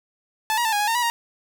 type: tone with pitch steps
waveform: sawtooth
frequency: 873 / 954 / 888 / 824 / 833 / 913 / 970 / 936 Hz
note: A5 / A#5 / A5 / G#5 / G#5 / A#5 / B5 / A#5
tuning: -14 / +40 / +16 / -14 / +5 / -36 / -31 / +7 cents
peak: -16 dBFS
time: 0.5-1.1 s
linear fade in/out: 0 ms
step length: 75 ms
effects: none